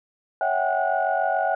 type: tone cluster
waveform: sine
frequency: 560 / 657 / 748 / 795 / 1456 Hz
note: C#5 / E5 / F#5 / G5 / F#6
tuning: +18 / -6 / +19 / +24 / -28 cents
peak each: -30 / -25 / -24 / -26 / -29 dBFS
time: 0.41-1.55 s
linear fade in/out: 2 ms
effects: tanh soft clip ceiling -9 dBFS